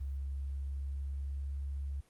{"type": "tone with pitch glide", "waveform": "sine", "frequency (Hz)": [68.5, 69.5], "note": ["C#2", "C#2"], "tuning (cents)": [-20, 5], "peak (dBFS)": -35, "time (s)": [0, 2.01], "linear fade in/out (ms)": 10, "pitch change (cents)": 25, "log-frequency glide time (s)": [0.22, 1.6], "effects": ["pink hiss -68 dBFS RMS until 2.09 s", "Opus 32 kbps"]}